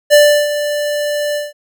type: tone with ADSR envelope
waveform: square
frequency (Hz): 589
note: D5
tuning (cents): +5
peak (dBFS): -4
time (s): 0.1-1.53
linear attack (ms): 35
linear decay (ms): 340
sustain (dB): -12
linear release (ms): 180
effects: none